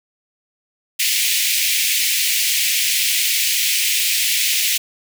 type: high-pass noise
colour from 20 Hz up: pink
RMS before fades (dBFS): -18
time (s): 0.99-4.78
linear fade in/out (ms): 10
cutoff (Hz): 2100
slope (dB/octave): 48
effects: none